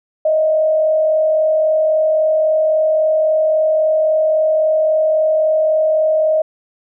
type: tone with frequency modulation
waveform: sine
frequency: 626 Hz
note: D#5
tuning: 10 cents sharp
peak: -11 dBFS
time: 0.25-6.42 s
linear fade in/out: 5 ms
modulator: 43.7 Hz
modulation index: 0.36
effects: none

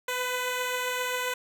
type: beating tone pair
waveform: 10% pulse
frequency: 500 / 507.5 Hz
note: B4 / B4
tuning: +21 / +47 cents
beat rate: 7.5 Hz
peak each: -20 / -29 dBFS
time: 0.08-1.34 s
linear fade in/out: 5 ms
effects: none

